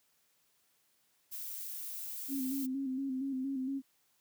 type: noise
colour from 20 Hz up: violet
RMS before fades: -42 dBFS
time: 1.31-2.67 s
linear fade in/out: 20 ms
type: tone with vibrato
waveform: sine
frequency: 266.6 Hz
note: C4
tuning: 33 cents sharp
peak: -33 dBFS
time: 2.28-3.82 s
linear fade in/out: 50 ms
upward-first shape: square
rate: 4.3 Hz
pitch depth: 46 cents each way
effects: white hiss -73 dBFS RMS until 4.2 s + high-pass 80 Hz 12 dB/octave